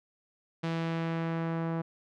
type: tone with low-pass filter sweep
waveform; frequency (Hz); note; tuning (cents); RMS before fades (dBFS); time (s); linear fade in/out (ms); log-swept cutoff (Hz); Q
sawtooth; 164.81; E3; 0; -32; 0.63-1.82; 10; 3900 to 1200; 0.91
effects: none